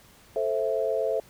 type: chord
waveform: sine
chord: A minor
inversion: none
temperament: just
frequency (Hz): 440 / 528 / 660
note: A4 / C5 / E5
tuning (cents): 0 / +16 / +2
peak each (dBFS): -28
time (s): 0.36-1.2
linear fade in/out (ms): 2
effects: pink hiss -55 dBFS RMS until 1.29 s